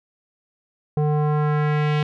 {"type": "tone with low-pass filter sweep", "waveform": "square", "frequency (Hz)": 150, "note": "D3", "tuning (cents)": 37, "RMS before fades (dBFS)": -20, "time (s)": [0.97, 2.03], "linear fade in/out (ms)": 2, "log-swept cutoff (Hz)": [630, 3200], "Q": 1.5, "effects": []}